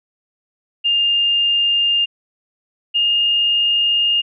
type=tone pair in turn; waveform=sine; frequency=2811 / 2831 Hz; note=F7 / F7; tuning=+11 / +23 cents; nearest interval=unison; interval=12 cents; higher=second; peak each=-13 dBFS; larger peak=neither; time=0.84-2.06 / 2.94-4.22 s; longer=second; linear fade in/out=20 ms; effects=none